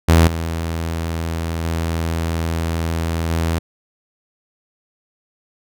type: tone with level steps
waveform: sawtooth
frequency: 82.41 Hz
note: E2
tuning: in tune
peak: -5 / -17 / -15 / -13 dBFS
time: 0.08-3.59 s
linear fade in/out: 10 ms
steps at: 0.27 / 1.64 / 3.3 s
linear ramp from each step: 5 ms
effects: none